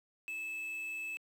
triangle tone with quantisation, 2613 Hz, E7, 16 cents flat, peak -36 dBFS, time 0.28-1.17 s, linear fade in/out 0 ms, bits 9, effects high-pass 400 Hz 12 dB/octave

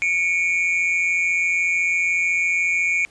triangle tone pair together, 2226 / 2400 Hz, C#7 / D7, +7 / +37 cents, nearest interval minor second, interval 130 cents, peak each -19 dBFS, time 0.02-3.05 s, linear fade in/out 0 ms, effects pink hiss -52 dBFS RMS until 3.1 s + resampled to 22050 Hz

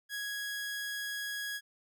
sawtooth tone, 1661.2 Hz, G#6, in tune, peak -32 dBFS, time 0.09-1.61 s, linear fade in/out 50 ms, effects none

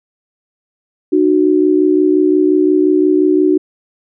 sine tone pair together, 304.3 / 370 Hz, D#4 / F#4, -38 / 0 cents, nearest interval minor third, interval 338 cents, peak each -11 dBFS, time 1.12-3.58 s, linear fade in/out 10 ms, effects none

